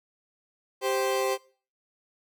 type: tone pair together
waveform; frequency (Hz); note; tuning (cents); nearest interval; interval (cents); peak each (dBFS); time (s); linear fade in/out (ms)
30% pulse; 392 / 523.3; G4 / C5; 0 / 0; perfect fourth; 500; -25; 0.81-1.38; 50
effects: noise-tail reverb RT60 0.4 s tail -20 dB re dry